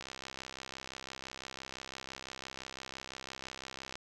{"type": "click train", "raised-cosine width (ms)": 0.2, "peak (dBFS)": -25, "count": 261, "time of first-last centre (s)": [0.01, 3.955], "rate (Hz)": 65.9, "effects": []}